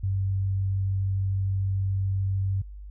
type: tone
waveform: sine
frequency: 96.6 Hz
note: G2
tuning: 25 cents flat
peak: -23 dBFS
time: 0.03-2.62 s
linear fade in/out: 10 ms
effects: added 50 Hz sine -38 dBFS peak until 2.9 s